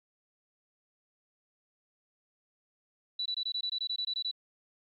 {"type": "tone bursts", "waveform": "sine", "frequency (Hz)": 3951, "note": "B7", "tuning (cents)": 0, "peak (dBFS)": -30, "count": 13, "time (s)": [3.19, 4.313], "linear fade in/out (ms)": 5, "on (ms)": 67, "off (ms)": 21, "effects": ["MP3 32 kbps"]}